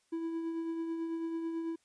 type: tone with tremolo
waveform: triangle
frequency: 329.6 Hz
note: E4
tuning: in tune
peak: -30 dBFS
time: 0.12-1.76 s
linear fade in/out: 10 ms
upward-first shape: triangle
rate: 9.1 Hz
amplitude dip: 40%
effects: white hiss -73 dBFS RMS until 1.84 s + resampled to 22050 Hz